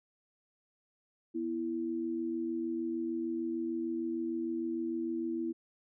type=tone pair together; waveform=sine; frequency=244.6 / 331.2 Hz; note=B3 / E4; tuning=-16 / +8 cents; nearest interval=perfect fourth; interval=524 cents; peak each=-38 / -33 dBFS; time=1.34-5.53 s; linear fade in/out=20 ms; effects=none